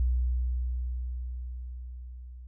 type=tone with level ramp; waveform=sine; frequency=61.74 Hz; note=B1; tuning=in tune; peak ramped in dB=-22 to -42 dBFS; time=0-2.47 s; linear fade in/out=0 ms; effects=none